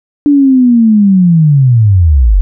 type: linear sweep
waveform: sine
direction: down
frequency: 293.7 to 41.2 Hz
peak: -3 dBFS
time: 0.26-2.41 s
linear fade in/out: 0 ms
effects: none